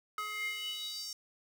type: tone with high-pass filter sweep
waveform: square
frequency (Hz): 423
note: G#4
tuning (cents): +32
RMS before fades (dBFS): -39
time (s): 0.18-1.13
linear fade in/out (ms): 2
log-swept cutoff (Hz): 1400 to 5700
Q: 6.1
effects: none